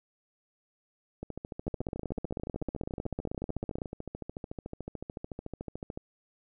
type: two click trains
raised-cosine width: 2 ms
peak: -20 / -24 dBFS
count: 35 / 66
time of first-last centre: 1.68-3.818 / 1.23-5.975 s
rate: 15.9 / 13.7 Hz
effects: none